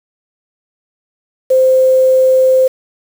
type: tone with quantisation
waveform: sine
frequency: 520 Hz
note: C5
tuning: 11 cents flat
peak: -6 dBFS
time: 1.5-2.68 s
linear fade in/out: 10 ms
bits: 5
effects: none